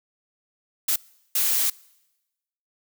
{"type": "noise bursts at uneven times", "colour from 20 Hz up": "blue", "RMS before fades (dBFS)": -22, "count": 2, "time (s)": [[0.88, 0.96], [1.35, 1.7]], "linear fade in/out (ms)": 5, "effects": ["noise-tail reverb RT60 1.0 s tail -24 dB re dry"]}